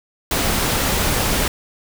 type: noise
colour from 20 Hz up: pink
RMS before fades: -19 dBFS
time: 0.31-1.48 s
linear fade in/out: 2 ms
effects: none